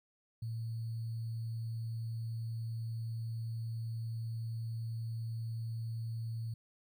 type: tone with sample-and-hold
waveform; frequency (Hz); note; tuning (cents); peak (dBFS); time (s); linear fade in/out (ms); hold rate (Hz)
sine; 113.8; A#2; -41; -36; 0.42-6.54; 5; 4410
effects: none